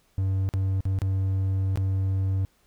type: tone with dropouts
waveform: triangle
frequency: 95.8 Hz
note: G2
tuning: 39 cents flat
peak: -20 dBFS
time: 0.18-2.45 s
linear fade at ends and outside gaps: 0 ms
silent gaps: 0.49-0.538 / 0.806-0.854 / 0.988-1.018 / 1.758-1.774 s
effects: pink hiss -65 dBFS RMS until 2.66 s